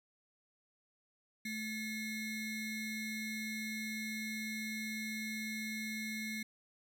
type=ring-modulated tone; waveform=square; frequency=972 Hz; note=B5; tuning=28 cents flat; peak=-36 dBFS; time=1.45-6.43 s; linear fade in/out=5 ms; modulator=1190 Hz; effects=none